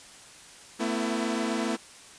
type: tone cluster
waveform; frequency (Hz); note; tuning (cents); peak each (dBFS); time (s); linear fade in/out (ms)
sawtooth; 224.7 / 252.1 / 331.9; A3 / B3 / E4; +37 / +36 / +12; -26 / -28 / -28; 0.79-1.77; 20
effects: white hiss -49 dBFS RMS until 2.18 s + resampled to 22050 Hz